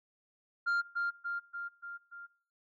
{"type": "tone with echo", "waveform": "sine", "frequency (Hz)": 1396.9, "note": "F6", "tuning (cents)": 0, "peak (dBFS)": -25, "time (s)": [0.66, 0.82], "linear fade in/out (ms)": 20, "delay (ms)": 290, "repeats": 5, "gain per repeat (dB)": -4, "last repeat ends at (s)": 2.27, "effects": ["noise-tail reverb RT60 0.7 s tail -22 dB re dry", "tanh soft clip ceiling -27 dBFS"]}